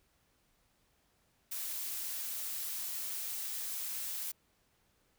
blue noise, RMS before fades -39 dBFS, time 1.51-4.32 s, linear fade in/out 10 ms, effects pink hiss -73 dBFS RMS until 5.18 s

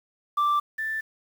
sine tone pair in turn, 1174.7 / 1767 Hz, D6 / A6, 0 / +7 cents, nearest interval perfect fifth, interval 707 cents, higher second, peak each -17 / -26 dBFS, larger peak first, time 0.37-0.6 / 0.78-1.01 s, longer neither, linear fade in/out 10 ms, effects tanh soft clip ceiling -19 dBFS + 8-bit

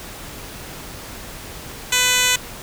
10% pulse tone with band-pass filter, 500 Hz, B4, 21 cents sharp, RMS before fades -17 dBFS, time 1.92-2.36 s, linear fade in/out 5 ms, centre 5800 Hz, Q 0.95, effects pink hiss -35 dBFS RMS until 2.62 s

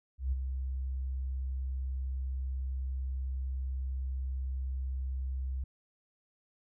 sine tone with ADSR envelope, 65.41 Hz, C2, in tune, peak -26 dBFS, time 0.18-5.64 s, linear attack 140 ms, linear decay 24 ms, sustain -6 dB, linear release 5 ms, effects none

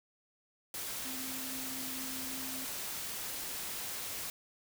sine tone in noise, 261.6 Hz, C4, in tune, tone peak -45 dBFS, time 1.05-2.65 s, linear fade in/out 2 ms, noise white, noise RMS -40 dBFS, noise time 0.74-4.3 s, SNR -8 dB, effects none

